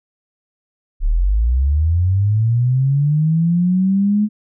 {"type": "linear sweep", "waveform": "sine", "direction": "up", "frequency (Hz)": [33.02, 213.5], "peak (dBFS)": -12, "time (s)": [1, 4.29], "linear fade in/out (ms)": 50, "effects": []}